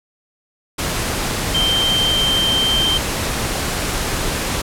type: tone in noise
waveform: sine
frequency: 3136 Hz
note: G7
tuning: in tune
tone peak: -15 dBFS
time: 1.54-2.98 s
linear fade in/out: 10 ms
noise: pink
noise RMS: -21 dBFS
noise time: 0.78-4.62 s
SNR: +3 dB
effects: low-pass 12000 Hz 12 dB/octave